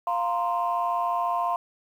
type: chord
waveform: sine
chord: F suspended fourth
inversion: none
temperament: equal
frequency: 698.5 / 932.3 / 1046.5 Hz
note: F5 / Bb5 / C6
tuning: 0 / 0 / 0 cents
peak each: -26 / -29 / -26 dBFS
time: 0.07-1.56 s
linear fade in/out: 2 ms
effects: tanh soft clip ceiling -16 dBFS + 9-bit